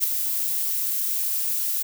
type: noise with ADSR envelope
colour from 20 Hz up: violet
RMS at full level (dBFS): -18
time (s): 0-1.83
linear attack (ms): 40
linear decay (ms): 3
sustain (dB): -7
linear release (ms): 11
effects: none